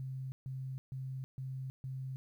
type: tone bursts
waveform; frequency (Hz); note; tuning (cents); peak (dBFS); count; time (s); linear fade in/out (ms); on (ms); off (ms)
sine; 131.8; C3; +13; -38; 5; 0-2.16; 0; 320; 140
effects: 12-bit